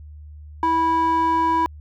square tone with band-pass filter, 327.2 Hz, E4, 13 cents flat, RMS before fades -19 dBFS, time 0.63-1.66 s, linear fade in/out 0 ms, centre 850 Hz, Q 9.6, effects added 75 Hz sine -37 dBFS peak until 1.8 s

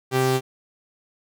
sawtooth tone pair together, 130.68 / 391.6 Hz, C3 / G4, -2 / -2 cents, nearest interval octave + perfect fifth, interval 1900 cents, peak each -18 dBFS, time 0.11-0.41 s, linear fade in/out 50 ms, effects none

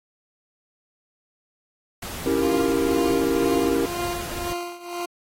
pink noise, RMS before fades -34 dBFS, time 2.02-4.53 s, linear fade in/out 5 ms
triangle chord, C# diminished seventh, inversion none, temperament equal, 277.2 / 329.6 / 392 / 466.2 Hz, C#4 / E4 / G4 / Bb4, 0 / 0 / 0 / 0 cents, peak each -23 dBFS, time 2.26-3.86 s, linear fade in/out 2 ms
20% pulse tone with tremolo, 349.2 Hz, F4, in tune, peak -21 dBFS, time 2.42-5.06 s, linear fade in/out 10 ms, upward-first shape triangle, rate 2 Hz, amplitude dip 85%
effects AAC 48 kbps

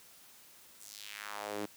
sawtooth tone with high-pass filter sweep, 103.83 Hz, G#2, in tune, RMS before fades -43 dBFS, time 0.8-1.66 s, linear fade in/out 10 ms, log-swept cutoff 8600 to 280 Hz, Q 1.8, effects white hiss -58 dBFS RMS until 1.76 s + high-pass 60 Hz 12 dB/octave

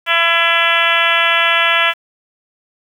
harmonic tone, 335.7 Hz, E4, 32 cents sharp, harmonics 2 / 3 / 4 / 5 / 6 / 7 / 8 / 9 / 10, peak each -22 / -22 / -18 / -18 / -19 / -19 / -19 / -20 / -22 dBFS, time 0.06-1.94 s, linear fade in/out 50 ms, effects 7-bit

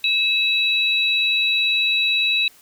sine tone pair together, 2599 / 3894 Hz, E7 / B7, -25 / -25 cents, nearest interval perfect fifth, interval 700 cents, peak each -19 / -19 dBFS, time 0.04-2.48 s, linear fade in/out 2 ms, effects white hiss -51 dBFS RMS until 2.61 s

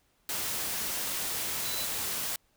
sine tone in noise, 4000 Hz, B7, 21 cents sharp, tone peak -38 dBFS, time 1.65-1.85 s, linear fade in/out 2 ms, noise white, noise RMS -33 dBFS, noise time 0.29-2.36 s, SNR -8 dB, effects pink hiss -70 dBFS RMS until 2.56 s

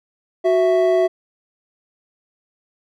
triangle tone pair together, 370 / 659.7 Hz, F#4 / E5, 0 / +1 cents, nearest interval minor seventh, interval 1001 cents, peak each -14 dBFS, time 0.44-1.08 s, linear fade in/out 20 ms, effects none

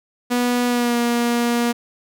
sawtooth tone with pitch glide, 244.3 to 237.8 Hz, B3 to A#3, -19 to +35 cents, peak -13 dBFS, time 0.3-1.73 s, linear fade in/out 20 ms, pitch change -46 cents, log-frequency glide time 0.67-0.97 s, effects none

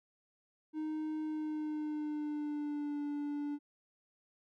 triangle tone with pitch glide, 310 to 290.9 Hz, D#4 to D4, -6 to -16 cents, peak -33 dBFS, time 0.73-3.59 s, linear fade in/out 50 ms, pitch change -110 cents, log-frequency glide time 1.23-3.01 s, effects none

